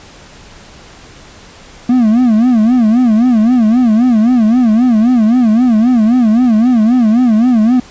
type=tone with vibrato; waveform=triangle; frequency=233.1 Hz; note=A#3; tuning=in tune; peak=-4 dBFS; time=1.89-7.8 s; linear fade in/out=5 ms; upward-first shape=sine; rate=3.8 Hz; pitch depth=160 cents each way; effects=pink hiss -37 dBFS RMS until 7.9 s + resampled to 16000 Hz